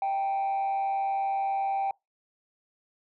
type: tone with frequency modulation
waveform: sine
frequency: 784 Hz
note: G5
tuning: in tune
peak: -23 dBFS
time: 0.02-1.91 s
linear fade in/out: 2 ms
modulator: 141 Hz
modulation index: 0.25
effects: noise-tail reverb RT60 0.2 s tail -25 dB re dry + tanh soft clip ceiling -24 dBFS